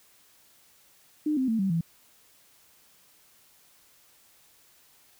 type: tone with pitch steps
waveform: sine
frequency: 302.8 / 260.6 / 224.2 / 192.97 / 166.06 Hz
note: D#4 / C4 / A3 / G3 / E3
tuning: -47 / -7 / +33 / -27 / +13 cents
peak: -23 dBFS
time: 1.26-1.81 s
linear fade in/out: 5 ms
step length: 110 ms
effects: white hiss -60 dBFS RMS until 5.19 s